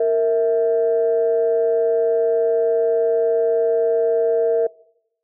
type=tone pair together; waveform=sine; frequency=461.7 / 653 Hz; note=A#4 / E5; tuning=-17 / -17 cents; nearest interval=tritone; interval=600 cents; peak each=-15 / -20 dBFS; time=0-4.67 s; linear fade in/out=5 ms; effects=noise-tail reverb RT60 0.8 s tail -22 dB re dry + tanh soft clip ceiling -8 dBFS